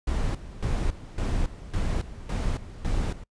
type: noise with tremolo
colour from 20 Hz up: brown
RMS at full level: -26 dBFS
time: 0.07-3.24 s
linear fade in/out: 5 ms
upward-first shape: square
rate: 1.8 Hz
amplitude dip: 80%
effects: noise-tail reverb RT60 0.1 s tail -25 dB re dry + resampled to 22050 Hz